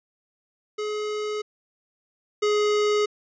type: tone pair in turn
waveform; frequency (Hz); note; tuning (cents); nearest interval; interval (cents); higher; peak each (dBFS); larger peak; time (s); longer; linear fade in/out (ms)
square; 422.8 / 418.7; G#4 / G#4; +31 / +14; unison; 17; first; -27 / -20; second; 0.78-1.42 / 2.42-3.06; neither; 10
effects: resampled to 16000 Hz